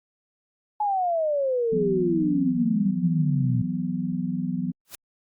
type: exponential sweep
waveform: sine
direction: down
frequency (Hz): 855 to 116.54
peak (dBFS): -21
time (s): 0.8-3.62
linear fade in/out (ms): 5
type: chord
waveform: sine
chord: E suspended second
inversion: none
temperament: equal with one note detuned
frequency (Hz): 164.81 / 185 / 248.4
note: E3 / F#3 / B3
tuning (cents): 0 / 0 / +10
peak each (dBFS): -30 / -28 / -29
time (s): 1.72-4.72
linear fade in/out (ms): 10
type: noise with exponential growth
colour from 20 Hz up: white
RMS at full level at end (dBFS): -34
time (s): 4.85-4.95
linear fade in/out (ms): 0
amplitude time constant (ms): 20
effects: Opus 48 kbps